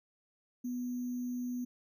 sine tone with sample-and-hold, 246.9 Hz, B3, in tune, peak -34 dBFS, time 0.64-1.65 s, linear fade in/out 10 ms, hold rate 6300 Hz, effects none

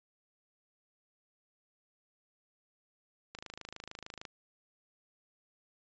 click train, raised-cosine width 0.2 ms, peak -26 dBFS, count 25, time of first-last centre 3.35-4.252 s, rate 26.6 Hz, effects resampled to 16000 Hz

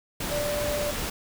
sine tone in noise, 587.3 Hz, D5, in tune, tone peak -27 dBFS, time 0.31-0.91 s, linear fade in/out 5 ms, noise pink, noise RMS -31 dBFS, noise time 0.2-1.1 s, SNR +1 dB, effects none

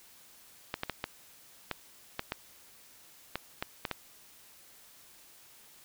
clicks, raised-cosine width 0.3 ms, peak -16 dBFS, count 11, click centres 0.741 / 0.834 / 0.897 / 1.041 / 1.713 / 2.194 / 2.321 / 3.356 / 3.625 / 3.852 / 3.913 s, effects white hiss -57 dBFS RMS until 5.84 s

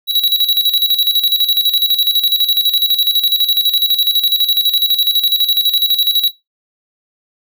square tone with tremolo, 3897 Hz, B7, 24 cents flat, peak -9 dBFS, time 0.07-6.32 s, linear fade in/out 50 ms, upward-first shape square, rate 12 Hz, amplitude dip 65%, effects noise-tail reverb RT60 0.2 s tail -19 dB re dry

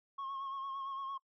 sine tone with vibrato, 1087 Hz, C#6, 34 cents flat, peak -36 dBFS, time 0.18-1.18 s, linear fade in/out 10 ms, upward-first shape sine, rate 8.8 Hz, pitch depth 35 cents each way, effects noise-tail reverb RT60 0.1 s tail -23 dB re dry + tanh soft clip ceiling -37 dBFS

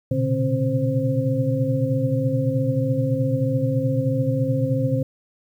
sine tone cluster, 119.2 / 128.5 / 142.4 / 266 / 523 Hz, A#2 / C3 / C#3 / C4 / C5, +39 / -31 / +47 / +29 / -1 cents, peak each -25 dBFS, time 0.11-5.03 s, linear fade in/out 5 ms, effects 9-bit

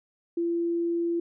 sine tone, 340 Hz, F4, 46 cents flat, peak -24 dBFS, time 0.37-1.2 s, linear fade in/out 5 ms, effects none

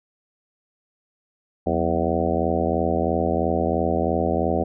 harmonic tone with a mistuned harmonic, 83 Hz, E2, 12 cents sharp, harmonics 1 / 2 / 3 / 4 / 5 / 6 / 7 / 8 / 9, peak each -28 / -28 / -28 / -28 / -28 / -28 / -28 / -28 / -28 dBFS, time 1.66-4.64 s, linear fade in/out 10 ms, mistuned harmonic 2, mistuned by +150 cents, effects none

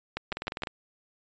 two click trains, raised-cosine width 0.3 ms, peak -15 / -17 dBFS, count 4 / 8, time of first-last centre 0.17-0.635 / 0.32-0.672 s, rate 6.45 / 19.9 Hz, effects resampled to 16000 Hz

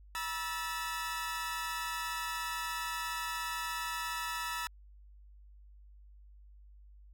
sawtooth tone cluster, 964 / 1312 / 1755 Hz, B5 / E6 / A6, -42 / -9 / -5 cents, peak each -36 / -35 / -38 dBFS, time 0.15-4.67 s, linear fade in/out 0 ms, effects added 50 Hz sine -53 dBFS peak until 7.13 s

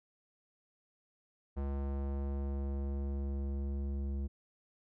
square tone with low-pass filter sweep, 69.3 Hz, C#2, in tune, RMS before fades -36 dBFS, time 1.56-4.28 s, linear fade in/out 20 ms, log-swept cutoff 950 to 290 Hz, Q 0.75, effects none

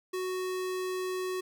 square tone, 370 Hz, F#4, in tune, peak -32 dBFS, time 0.13-1.41 s, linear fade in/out 10 ms, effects none

